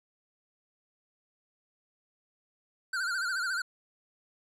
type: tone with vibrato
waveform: square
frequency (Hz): 1470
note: F#6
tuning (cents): -12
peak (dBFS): -30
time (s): 2.93-3.62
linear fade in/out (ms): 5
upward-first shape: sine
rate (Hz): 14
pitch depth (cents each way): 110
effects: low-pass 9000 Hz 12 dB/octave